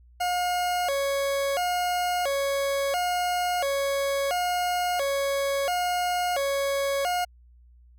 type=tone with vibrato; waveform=40% pulse; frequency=630 Hz; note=D#5; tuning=21 cents sharp; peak=-23 dBFS; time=0.2-7.25 s; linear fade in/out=10 ms; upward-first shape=square; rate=0.73 Hz; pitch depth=220 cents each way; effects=added 60 Hz sine -51 dBFS peak until 7.98 s